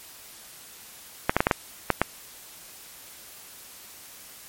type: clicks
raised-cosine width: 0.5 ms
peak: -3 dBFS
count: 7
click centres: 1.295 / 1.366 / 1.405 / 1.469 / 1.512 / 1.903 / 2.016 s
effects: white hiss -46 dBFS RMS until 4.48 s + MP3 64 kbps